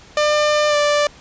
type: tone with pitch glide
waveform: sawtooth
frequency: 599 to 587.7 Hz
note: D5 to D5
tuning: +34 to +1 cents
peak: -10 dBFS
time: 0.17-1.07 s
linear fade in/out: 2 ms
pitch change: -33 cents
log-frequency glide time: 0.68-0.76 s
effects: pink hiss -44 dBFS RMS until 1.2 s + resampled to 16000 Hz